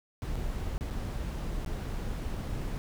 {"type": "noise with dropouts", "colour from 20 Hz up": "brown", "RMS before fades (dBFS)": -34, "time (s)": [0.22, 2.78], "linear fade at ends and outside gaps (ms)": 0, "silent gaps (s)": [[0.356, 0.362], [0.78, 0.809], [0.903, 0.908], [1.647, 1.662]], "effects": []}